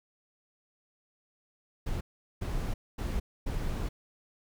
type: noise bursts at uneven times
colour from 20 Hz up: brown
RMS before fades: -32 dBFS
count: 4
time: 1.86-2.01 / 2.41-2.74 / 2.98-3.2 / 3.46-3.89 s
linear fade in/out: 10 ms
effects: none